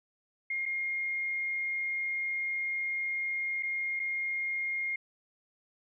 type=tone with dropouts; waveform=sine; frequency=2132 Hz; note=C7; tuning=32 cents sharp; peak=-30 dBFS; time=0.5-4.96 s; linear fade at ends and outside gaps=5 ms; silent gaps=0.656-0.66 / 3.626-3.631 / 3.995-3.998 s; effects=none

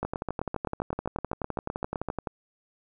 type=two click trains; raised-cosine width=1 ms; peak=-16 / -16 dBFS; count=17 / 27; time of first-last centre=0.03-2.087 / 0.05-2.272 s; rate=7.78 / 11.7 Hz; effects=none

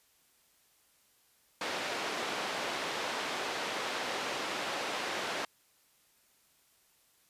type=band-pass noise; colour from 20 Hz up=pink; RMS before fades=-36 dBFS; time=1.61-5.45 s; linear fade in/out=2 ms; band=420 to 4400 Hz; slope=12 dB/octave; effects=white hiss -68 dBFS RMS until 7.29 s + resampled to 32000 Hz

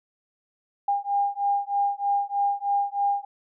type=beating tone pair; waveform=sine; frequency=804 / 807.2 Hz; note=G5 / G#5; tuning=+44 / -49 cents; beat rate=3.2 Hz; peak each=-25 dBFS; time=0.88-3.25 s; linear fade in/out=5 ms; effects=none

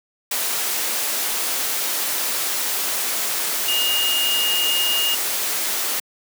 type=tone in noise; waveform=sine; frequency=2846 Hz; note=F7; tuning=32 cents sharp; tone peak=-19 dBFS; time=3.68-5.15 s; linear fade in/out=5 ms; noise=white; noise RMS=-23 dBFS; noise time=0.31-6 s; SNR=+1 dB; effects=high-pass 300 Hz 12 dB/octave

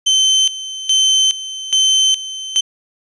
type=tone with tremolo; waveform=30% pulse; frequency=3086 Hz; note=G7; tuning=28 cents flat; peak=-7 dBFS; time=0.06-2.61 s; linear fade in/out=10 ms; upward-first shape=square; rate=1.2 Hz; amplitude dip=80%; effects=resampled to 22050 Hz

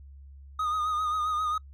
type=tone with vibrato; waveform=triangle; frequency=1240 Hz; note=D#6; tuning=6 cents flat; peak=-24 dBFS; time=0.59-1.58 s; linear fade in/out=5 ms; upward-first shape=sine; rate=7.5 Hz; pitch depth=42 cents each way; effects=noise-tail reverb RT60 0.1 s tail -26 dB re dry + added 69 Hz sine -45 dBFS peak until 1.73 s

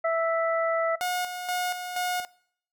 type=harmonic tone; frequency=659.3 Hz; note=E5; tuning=in tune; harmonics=1 / 2 / 3; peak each=-23 / -29 / -33 dBFS; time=0.04-0.96 s; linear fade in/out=10 ms
type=tone with tremolo; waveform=sawtooth; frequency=722 Hz; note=F#5; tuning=43 cents flat; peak=-22 dBFS; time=1.01-2.25 s; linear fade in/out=0 ms; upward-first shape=square; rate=2.1 Hz; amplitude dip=55%
effects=noise-tail reverb RT60 0.6 s tail -21 dB re dry

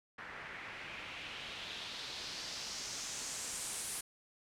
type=noise with low-pass filter sweep; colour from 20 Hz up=white; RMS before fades=-44 dBFS; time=0.18-4.01 s; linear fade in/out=5 ms; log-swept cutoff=1700 to 10000 Hz; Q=2.3; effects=none

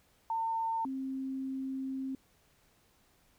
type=tone pair in turn; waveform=sine; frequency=904 / 265.7 Hz; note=A5 / C4; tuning=+47 / +27 cents; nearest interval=octave + major sixth; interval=2120 cents; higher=first; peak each=-30 / -34 dBFS; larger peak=first; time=0.3-0.85 / 0.85-2.15 s; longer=second; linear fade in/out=2 ms; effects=pink hiss -68 dBFS RMS until 3.38 s

